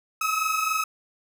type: tone pair together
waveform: 30% pulse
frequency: 1268.3 / 1292 Hz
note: D#6 / E6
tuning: +33 / -35 cents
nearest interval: unison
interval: 32 cents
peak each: -24 / -23 dBFS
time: 0.21-0.84 s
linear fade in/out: 5 ms
effects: none